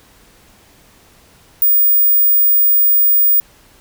sine tone, 15000 Hz, A#9, 10 cents sharp, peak -8 dBFS, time 1.62-3.4 s, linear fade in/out 0 ms, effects pink hiss -48 dBFS RMS until 3.8 s

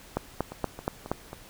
two click trains, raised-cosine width 1 ms, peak -24 / -12 dBFS, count 4 / 5, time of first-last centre 0.52-1.331 / 0.17-1.116 s, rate 3.7 / 4.23 Hz, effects pink hiss -50 dBFS RMS until 1.49 s

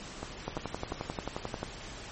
two click trains, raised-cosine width 1 ms, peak -21 / -19 dBFS, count 3 / 14, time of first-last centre 0.23-0.92 / 0.48-1.63 s, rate 2.9 / 11.3 Hz, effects pink hiss -44 dBFS RMS until 2.11 s + MP3 32 kbps

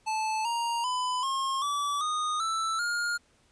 square tone with pitch steps, 873 / 935.7 / 1002.8 / 1074.8 / 1151.9 / 1234.6 / 1323.2 / 1418.2 Hz, A5 / A#5 / B5 / C6 / D6 / D#6 / E6 / F6, -14 / +6 / +26 / +46 / -34 / -14 / +6 / +26 cents, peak -28 dBFS, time 0.06-3.18 s, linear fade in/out 20 ms, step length 390 ms, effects pink hiss -65 dBFS RMS until 3.51 s + resampled to 22050 Hz

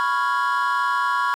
triangle chord, C# dominant seventh, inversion third, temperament equal, 987.8 / 1108.7 / 1396.9 / 1661.2 Hz, B5 / C#6 / E#6 / G#6, 0 / 0 / 0 / 0 cents, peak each -21 / -20 / -23 / -25 dBFS, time 0-1.34 s, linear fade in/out 0 ms, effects tanh soft clip ceiling -12 dBFS

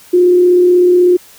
sine tone with frequency modulation, 357.5 Hz, F4, 41 cents sharp, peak -5 dBFS, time 0.13-1.17 s, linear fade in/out 10 ms, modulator 36.2 Hz, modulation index 0.21, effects white hiss -41 dBFS RMS until 1.38 s

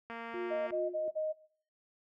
click train, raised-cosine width 0.5 ms, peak -29 dBFS, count 141, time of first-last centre 0.1-0.706 s, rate 231 Hz
sine tone with tremolo, 356.8 Hz, F4, 37 cents sharp, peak -34 dBFS, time 0.34-1.08 s, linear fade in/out 0 ms, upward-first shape sine, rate 2.6 Hz, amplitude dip 85%
sine tone bursts, 622.3 Hz, D#5, in tune, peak -31 dBFS, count 4, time 0.5-1.331 s, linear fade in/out 20 ms, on 180 ms, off 37 ms
effects noise-tail reverb RT60 0.5 s tail -18 dB re dry + high-pass 60 Hz 12 dB/octave

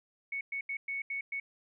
sine tone bursts at uneven times, 2217 Hz, C#7, in tune, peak -33 dBFS, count 6, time 0.32-0.41 / 0.52-0.61 / 0.69-0.77 / 0.88-1.02 / 1.1-1.21 / 1.32-1.4 s, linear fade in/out 5 ms, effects none

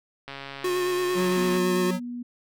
click train, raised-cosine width 0.3 ms, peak -21 dBFS, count 179, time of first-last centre 0.28-1.57 s, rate 138 Hz
square tone with vibrato, 361.4 Hz, F#4, 41 cents flat, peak -24 dBFS, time 0.64-1.91 s, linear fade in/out 5 ms, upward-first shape sine, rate 8.9 Hz, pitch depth 23 cents each way
square tone, 183.3 Hz, F#3, 16 cents flat, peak -26 dBFS, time 1.14-2 s, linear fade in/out 50 ms
sine tone with pitch glide, 246.9 to 242.5 Hz, B3 to B3, 0 to -31 cents, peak -31 dBFS, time 1.36-2.23 s, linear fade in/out 10 ms, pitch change -31 cents, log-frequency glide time 1.49-1.82 s
effects none

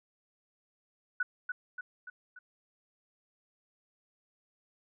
sine tone with echo, 1480 Hz, F#6, in tune, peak -27 dBFS, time 1.2-1.23 s, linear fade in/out 5 ms, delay 290 ms, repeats 4, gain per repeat -5 dB, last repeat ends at 2.39 s, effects none

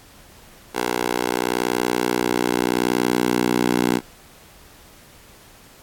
10% pulse tone with high-pass filter sweep, 60.8 Hz, B1, 26 cents flat, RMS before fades -21 dBFS, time 0.73-4.01 s, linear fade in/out 50 ms, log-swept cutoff 480 to 260 Hz, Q 1.3, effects pink hiss -48 dBFS RMS until 5.82 s + AAC 64 kbps

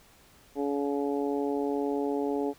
harmonic tone, 141.8 Hz, C#3, 40 cents sharp, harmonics 2 / 3 / 4 / 5 / 6, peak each -30 / -30 / -38 / -39 / -38 dBFS, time 0.55-2.54 s, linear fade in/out 50 ms, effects pink hiss -58 dBFS RMS until 2.58 s

